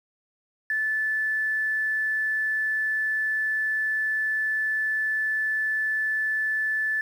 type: tone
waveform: triangle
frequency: 1745 Hz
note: A6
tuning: 15 cents flat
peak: -19 dBFS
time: 0.7-7.01 s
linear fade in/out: 2 ms
effects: tanh soft clip ceiling -21 dBFS + 9-bit